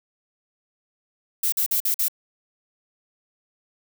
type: noise bursts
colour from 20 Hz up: violet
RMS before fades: -22 dBFS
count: 5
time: 1.43-2.083 s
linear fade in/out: 5 ms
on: 93 ms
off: 47 ms
effects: none